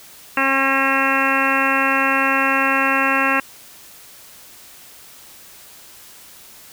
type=harmonic tone; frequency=270 Hz; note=C#4; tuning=45 cents flat; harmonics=1 / 2 / 3 / 4 / 5 / 6 / 7 / 8 / 9 / 10; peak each=-24 / -26 / -26 / -22 / -24 / -22 / -24 / -28 / -28 / -22 dBFS; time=0.37-3.4 s; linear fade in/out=2 ms; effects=white hiss -43 dBFS RMS until 6.72 s